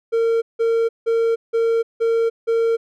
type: tone bursts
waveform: triangle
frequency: 457.8 Hz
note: A#4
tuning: 31 cents flat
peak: -13 dBFS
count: 6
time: 0.12-2.77 s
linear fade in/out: 20 ms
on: 300 ms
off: 170 ms
effects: none